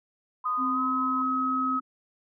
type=tone with tremolo; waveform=sine; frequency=1021 Hz; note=C6; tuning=43 cents flat; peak=-34 dBFS; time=0.44-1.22 s; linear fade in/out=2 ms; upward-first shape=triangle; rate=5.5 Hz; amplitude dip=40%
type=tone with pitch glide; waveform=sine; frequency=1239 to 1275.3 Hz; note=D#6 to D#6; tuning=-8 to +42 cents; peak=-25 dBFS; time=0.45-1.8 s; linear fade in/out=10 ms; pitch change=+50 cents; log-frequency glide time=0.72-0.8 s
type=tone; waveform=sine; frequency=261.6 Hz; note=C4; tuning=in tune; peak=-29 dBFS; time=0.57-1.81 s; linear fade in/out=50 ms
effects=none